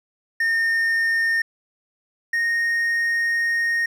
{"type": "tone pair in turn", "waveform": "triangle", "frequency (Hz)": [1827, 1855.7], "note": ["A#6", "A#6"], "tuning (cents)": [-35, -8], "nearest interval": "unison", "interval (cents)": 27, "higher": "second", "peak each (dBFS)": [-16, -17], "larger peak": "first", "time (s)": [[0.4, 1.42], [2.33, 3.86]], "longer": "second", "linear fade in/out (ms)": 5, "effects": []}